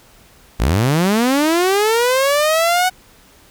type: linear sweep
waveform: sawtooth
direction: up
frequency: 46.25 to 747 Hz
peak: -9 dBFS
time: 0.59-2.9 s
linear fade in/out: 20 ms
effects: pink hiss -48 dBFS RMS until 3.5 s